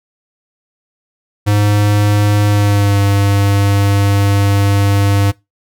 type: tone with pitch glide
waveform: square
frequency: 103.5 to 100.15 Hz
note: G#2 to G2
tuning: -5 to +38 cents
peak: -10 dBFS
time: 1.46-5.32 s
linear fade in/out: 20 ms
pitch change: -57 cents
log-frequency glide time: 2.47-2.99 s
effects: noise-tail reverb RT60 0.2 s tail -21 dB re dry